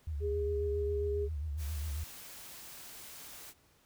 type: tone with vibrato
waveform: sine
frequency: 75.1 Hz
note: D2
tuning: 39 cents sharp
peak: -34 dBFS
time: 0.07-2.04 s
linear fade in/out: 5 ms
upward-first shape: triangle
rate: 7.4 Hz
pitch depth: 140 cents each way
type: tone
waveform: sine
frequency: 410 Hz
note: G#4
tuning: 22 cents flat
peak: -32 dBFS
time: 0.2-1.29 s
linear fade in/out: 50 ms
type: noise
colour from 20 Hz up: white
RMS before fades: -49 dBFS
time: 1.57-3.54 s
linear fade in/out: 50 ms
effects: pink hiss -67 dBFS RMS until 3.85 s